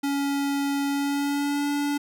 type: tone with pitch glide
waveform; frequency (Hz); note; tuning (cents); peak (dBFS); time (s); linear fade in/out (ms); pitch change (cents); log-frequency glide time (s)
square; 280.7 to 287.9; C#4 to D4; +22 to -34; -24; 0.03-1.98; 10; +44; 0.88-1.69
effects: none